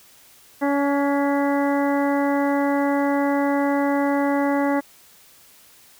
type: harmonic tone with a mistuned harmonic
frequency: 282.5 Hz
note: C#4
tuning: 33 cents sharp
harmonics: 1 / 2 / 3 / 4 / 5 / 6 / 7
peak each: -20 / -24 / -26 / -32 / -36 / -34 / -33 dBFS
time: 0.61-4.81 s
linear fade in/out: 20 ms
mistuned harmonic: 6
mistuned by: -29 cents
effects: white hiss -51 dBFS RMS until 5.99 s